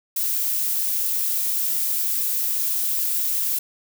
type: noise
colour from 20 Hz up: violet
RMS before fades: -23 dBFS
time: 0.16-3.59 s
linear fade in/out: 5 ms
effects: none